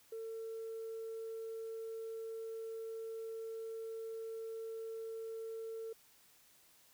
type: tone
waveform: sine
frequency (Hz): 450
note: A4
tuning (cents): +39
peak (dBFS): -40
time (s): 0.12-5.93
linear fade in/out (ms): 5
effects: tanh soft clip ceiling -38 dBFS + white hiss -66 dBFS RMS until 6.93 s